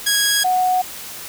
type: tone pair in turn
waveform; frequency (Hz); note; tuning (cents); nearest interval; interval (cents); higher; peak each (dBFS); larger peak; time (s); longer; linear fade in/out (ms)
10% pulse / sine; 1653 / 736.3; G#6 / F#5; -9 / -9; octave + major second; 1400; first; -6 / -14; first; 0.06-0.44 / 0.44-0.82; neither; 10
effects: white hiss -33 dBFS RMS until 1.28 s